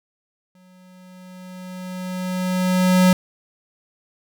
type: tone with exponential growth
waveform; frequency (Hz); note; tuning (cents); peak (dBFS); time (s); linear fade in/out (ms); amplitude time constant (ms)
square; 183.6; F#3; -13; -11; 0.55-3.13; 2; 560
effects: none